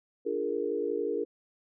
sine chord, Bb dominant seventh, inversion first, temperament equal with one note detuned, 295.4 / 349.2 / 415.3 / 466.2 Hz, D4 / F4 / Ab4 / Bb4, +10 / 0 / 0 / 0 cents, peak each -37 / -36 / -32 / -32 dBFS, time 0.25-1.25 s, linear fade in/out 20 ms, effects none

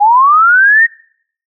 sine linear sweep, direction up, 798 to 1877 Hz, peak -4 dBFS, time 0-0.87 s, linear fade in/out 20 ms, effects noise-tail reverb RT60 0.6 s tail -24 dB re dry

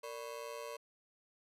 30% pulse ring-modulated tone, 523.3 Hz, C5, in tune, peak -37 dBFS, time 0.03-0.77 s, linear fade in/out 10 ms, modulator 60.9 Hz, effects resampled to 32000 Hz + 12-bit

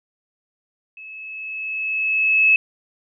sine tone with level ramp, 2592 Hz, E7, 30 cents flat, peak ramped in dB -36 to -10 dBFS, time 0.97-2.56 s, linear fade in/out 2 ms, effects none

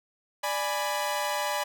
sawtooth chord, G# diminished, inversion second, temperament equal with one note detuned, 590 / 830.6 / 987.8 Hz, D5 / G#5 / B5, +8 / 0 / 0 cents, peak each -28 dBFS, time 0.43-1.64 s, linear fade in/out 10 ms, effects none

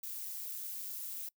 violet noise with amplitude modulation, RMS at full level -39 dBFS, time 0.03-1.29 s, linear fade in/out 5 ms, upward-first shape sine, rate 193 Hz, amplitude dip 65%, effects noise-tail reverb RT60 0.1 s tail -24 dB re dry

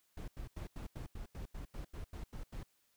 brown noise bursts, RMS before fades -44 dBFS, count 13, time 0.17-2.632 s, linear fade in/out 5 ms, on 110 ms, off 86 ms, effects white hiss -75 dBFS RMS until 2.96 s

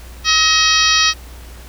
harmonic tone with a mistuned harmonic, 638 Hz, D#5, 43 cents sharp, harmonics 2 / 3 / 4 / 5 / 6 / 7 / 8 / 9, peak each -19 / -19 / -19 / -19 / -19 / -19 / -19 / -19 dBFS, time 0.24-1.14 s, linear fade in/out 50 ms, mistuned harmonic 3, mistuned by -30 cents, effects added 60 Hz sine -34 dBFS peak until 1.68 s + pink hiss -41 dBFS RMS until 1.68 s

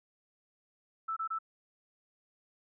sine tone bursts, 1318.5 Hz, E6, in tune, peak -32 dBFS, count 3, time 1.08-1.388 s, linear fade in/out 10 ms, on 86 ms, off 25 ms, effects none

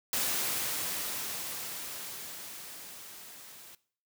white noise with level ramp, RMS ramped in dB -30 to -51 dBFS, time 0.13-3.75 s, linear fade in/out 2 ms, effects noise-tail reverb RT60 0.5 s tail -19 dB re dry + high-pass 100 Hz 12 dB/octave

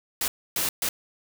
white noise bursts at uneven times, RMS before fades -26 dBFS, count 3, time 0.21-0.28 / 0.56-0.69 / 0.82-0.89 s, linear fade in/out 2 ms, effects none

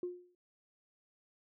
sine tone with exponential decay, 356.7 Hz, F4, 37 cents sharp, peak -32 dBFS, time 0.03-0.35 s, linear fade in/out 2 ms, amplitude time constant 68 ms, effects tanh soft clip ceiling -29 dBFS

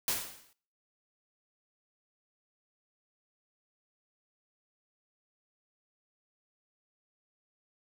white noise with exponential decay, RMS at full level -28 dBFS, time 0.08-0.53 s, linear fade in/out 1 ms, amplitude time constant 96 ms, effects noise-tail reverb RT60 0.5 s tail -21 dB re dry

